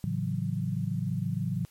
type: chord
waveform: sine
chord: F# minor seventh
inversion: first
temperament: equal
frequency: 110 / 138.59 / 164.81 / 185 Hz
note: A2 / C#3 / E3 / F#3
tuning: 0 / 0 / 0 / 0 cents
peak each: -33 dBFS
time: 0.04-1.65 s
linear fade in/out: 0 ms
effects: white hiss -62 dBFS RMS until 1.7 s + MP3 64 kbps